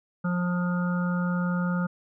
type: harmonic tone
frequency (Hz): 177.5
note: F3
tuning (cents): +28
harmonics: 1 / 3 / 5 / 7 / 8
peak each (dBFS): -24 / -37 / -41 / -37 / -36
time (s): 0.24-1.87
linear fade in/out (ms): 10
effects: none